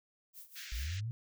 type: noise with tremolo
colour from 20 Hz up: violet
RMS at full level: -49 dBFS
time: 0.33-0.98 s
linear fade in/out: 50 ms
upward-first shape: sine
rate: 4.8 Hz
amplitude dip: 80%
type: band-pass noise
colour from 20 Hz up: pink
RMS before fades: -48 dBFS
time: 0.55-1.01 s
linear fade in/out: 20 ms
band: 1600 to 6900 Hz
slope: 48 dB/octave
type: linear sweep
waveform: sine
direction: up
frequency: 49.68 to 122.4 Hz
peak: -35 dBFS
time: 0.72-1.11 s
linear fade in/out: 0 ms
effects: none